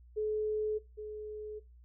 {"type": "tone pair in turn", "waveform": "sine", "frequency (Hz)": [428.1, 425.4], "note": ["A4", "G#4"], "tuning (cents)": [-47, 42], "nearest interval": "unison", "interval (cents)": 11, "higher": "first", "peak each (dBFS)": [-30, -39], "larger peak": "first", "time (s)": [[0.16, 0.79], [0.97, 1.6]], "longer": "neither", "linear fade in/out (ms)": 20, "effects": ["noise-tail reverb RT60 0.3 s tail -22 dB re dry", "added 60 Hz sine -54 dBFS peak until 1.84 s"]}